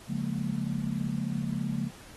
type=chord; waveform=sine; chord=Bb minor seventh; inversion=first; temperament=just; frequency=139.85 / 174.81 / 209.8 / 233.1 Hz; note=Db3 / F3 / Ab3 / Bb3; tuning=+16 / +2 / +18 / 0 cents; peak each=-34 dBFS; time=0.07-1.91 s; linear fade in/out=50 ms; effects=pink hiss -51 dBFS RMS until 2.16 s + AAC 32 kbps